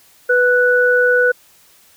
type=tone pair together; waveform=sine; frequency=493.9 / 1480 Hz; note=B4 / F#6; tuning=0 / 0 cents; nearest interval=octave + perfect fifth; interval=1900 cents; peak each=-13 dBFS; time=0.29-1.32 s; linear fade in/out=10 ms; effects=white hiss -50 dBFS RMS until 1.96 s